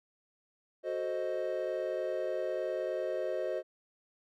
triangle chord, F# diminished seventh, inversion none, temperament equal, 370 / 440 / 523.3 / 622.3 Hz, F#4 / A4 / C5 / Eb5, 0 / 0 / 0 / 0 cents, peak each -36 / -40 / -34 / -34 dBFS, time 0.83-3.63 s, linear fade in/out 50 ms, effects none

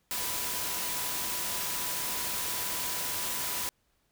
sine tone in noise, 987.8 Hz, B5, in tune, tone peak -44 dBFS, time 0.11-3.69 s, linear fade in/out 0 ms, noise white, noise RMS -33 dBFS, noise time 0.11-3.69 s, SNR -14 dB, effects pink hiss -73 dBFS RMS until 4.11 s

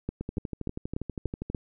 two click trains, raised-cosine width 3 ms, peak -17 / -20 dBFS, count 6 / 17, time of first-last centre 0.09-1.548 / 0.21-1.5 s, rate 3.43 / 12.4 Hz, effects none

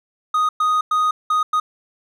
triangle tone bursts at uneven times, 1244.5 Hz, D#6, in tune, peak -13 dBFS, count 5, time 0.34-0.49 / 0.6-0.81 / 0.91-1.11 / 1.3-1.43 / 1.53-1.6 s, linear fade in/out 5 ms, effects none

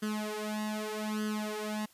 sawtooth tone with flanger, 213.4 Hz, G#3, 47 cents sharp, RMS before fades -35 dBFS, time 0.02-1.86 s, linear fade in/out 10 ms, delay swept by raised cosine 0.63 to 3.63 ms, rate 0.82 Hz, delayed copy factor +0.9, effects white hiss -62 dBFS RMS until 1.93 s + resampled to 32000 Hz

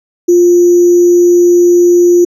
sine tone with sample-and-hold, 350.6 Hz, F4, 7 cents sharp, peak -3 dBFS, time 0.28-2.25 s, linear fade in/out 10 ms, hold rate 6300 Hz, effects low-pass 10000 Hz 12 dB/octave

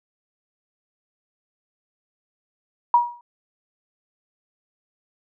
sine tone with exponential decay, 958 Hz, A#5, 47 cents sharp, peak -9 dBFS, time 2.94-3.21 s, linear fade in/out 2 ms, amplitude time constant 58 ms, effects none

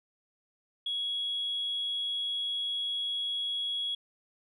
sine tone, 3335 Hz, G#7, 7 cents sharp, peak -29 dBFS, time 0.86-3.95 s, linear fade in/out 5 ms, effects tanh soft clip ceiling -25 dBFS

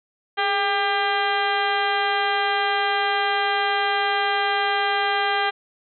harmonic tone with a mistuned harmonic, 399 Hz, G4, 31 cents sharp, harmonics 1 / 2 / 3 / 4 / 5 / 6 / 7 / 8 / 9 / 10, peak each -29 / -23 / -28 / -26 / -29 / -33 / -35 / -30 / -41 / -37 dBFS, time 0.37-5.51 s, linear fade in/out 20 ms, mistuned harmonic 1, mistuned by +70 cents, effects none

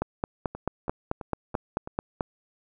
two click trains, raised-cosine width 1 ms, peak -22 / -12 dBFS, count 5 / 11, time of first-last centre 0.55-1.875 / 0.02-2.208 s, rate 3.02 / 4.57 Hz, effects none

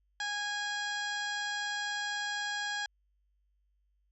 harmonic tone, 824 Hz, G#5, 14 cents flat, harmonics 1 / 2 / 3 / 4 / 5 / 6 / 7 / 8 / 9, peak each -40 / -35 / -50 / -41 / -45 / -46 / -48 / -58 / -49 dBFS, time 0.2-2.86 s, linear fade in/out 2 ms, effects added 50 Hz sine -70 dBFS peak until 4.11 s

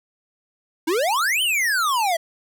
square exponential two-way sweep, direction up then down, 302.4 to 3136 to 639 Hz, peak -19 dBFS, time 0.87-2.17 s, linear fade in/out 10 ms, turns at 1.42 s, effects none

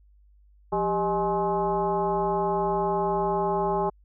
sine tone with frequency modulation, 618 Hz, D#5, 12 cents flat, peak -22 dBFS, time 0.72-3.9 s, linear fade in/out 10 ms, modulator 222 Hz, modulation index 1.8, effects added 50 Hz sine -54 dBFS peak until 4.04 s

